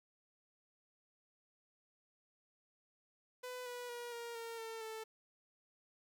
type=tone with pitch steps; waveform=sawtooth; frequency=500 / 489.7 / 479.6 / 469.8 / 460.1 / 450.6 / 441.4 Hz; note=B4 / B4 / A#4 / A#4 / A#4 / A4 / A4; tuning=+21 / -15 / +49 / +13 / -23 / +41 / +5 cents; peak=-40 dBFS; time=3.43-5.04 s; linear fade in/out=10 ms; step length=230 ms; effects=none